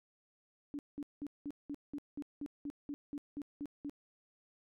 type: tone bursts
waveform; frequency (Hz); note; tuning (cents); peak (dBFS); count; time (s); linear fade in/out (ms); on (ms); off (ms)
sine; 288.5; D4; -31; -38; 14; 0.74-3.896; 0; 49; 190
effects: none